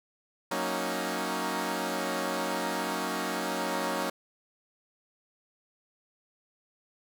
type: chord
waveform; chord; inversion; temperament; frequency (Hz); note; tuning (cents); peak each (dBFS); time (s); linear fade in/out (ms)
10% pulse; D# minor seventh; first; equal; 185 / 233.1 / 277.2 / 311.1; F#3 / A#3 / C#4 / D#4; 0 / 0 / 0 / 0; -27; 0.51-4.1; 5
effects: none